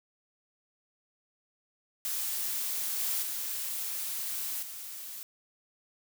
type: noise with level steps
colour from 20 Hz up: blue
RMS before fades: -33 / -31 / -35 / -42 dBFS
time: 2.05-5.23 s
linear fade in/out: 0 ms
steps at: 2.99 / 3.22 / 4.62 s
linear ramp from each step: 10 ms
effects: none